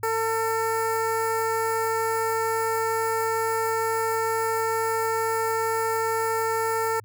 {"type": "tone with notch filter", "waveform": "15% pulse", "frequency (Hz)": 448.9, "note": "A4", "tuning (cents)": 35, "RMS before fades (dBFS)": -25, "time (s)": [0.03, 7], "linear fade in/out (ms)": 5, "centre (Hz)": 3700, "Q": 0.65, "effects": ["added 106 Hz sine -46 dBFS peak until 7.04 s"]}